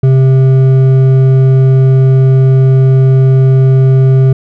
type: tone with hard clipping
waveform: sine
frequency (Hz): 132.2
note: C3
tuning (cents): +18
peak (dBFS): -5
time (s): 0.03-4.33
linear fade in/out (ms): 5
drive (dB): 7
effects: none